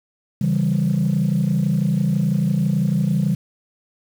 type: chord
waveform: sine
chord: C# diminished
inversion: none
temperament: equal with one note detuned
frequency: 138.59 / 164.81 / 196.68 Hz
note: C#3 / E3 / G3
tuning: 0 / 0 / +6 cents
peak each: -20 / -19 / -19 dBFS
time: 0.41-3.35 s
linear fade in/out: 5 ms
effects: tanh soft clip ceiling -11 dBFS + 7-bit